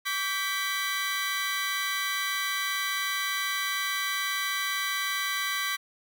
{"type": "chord", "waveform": "25% pulse", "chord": "G major", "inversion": "second", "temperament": "equal with one note detuned", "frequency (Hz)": [1149.2, 1568, 1975.5], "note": ["D6", "G6", "B6"], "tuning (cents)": [-38, 0, 0], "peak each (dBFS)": [-29, -30, -27], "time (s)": [0.05, 5.77], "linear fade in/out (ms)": 20, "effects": []}